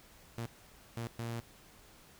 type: tone bursts at uneven times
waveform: sawtooth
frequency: 116.54 Hz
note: A#2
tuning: in tune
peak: -33 dBFS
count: 3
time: 0.38-0.46 / 0.97-1.07 / 1.19-1.4 s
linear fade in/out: 0 ms
effects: pink hiss -59 dBFS RMS until 2.19 s